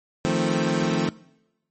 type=chord; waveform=25% pulse; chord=F dominant seventh; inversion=third; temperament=equal; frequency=155.56 / 174.61 / 220 / 261.6 Hz; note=Eb3 / F3 / A3 / C4; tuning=0 / 0 / 0 / 0 cents; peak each=-23 / -22 / -23 / -24 dBFS; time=0.25-1.09 s; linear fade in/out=0 ms; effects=noise-tail reverb RT60 0.9 s tail -22 dB re dry + MP3 32 kbps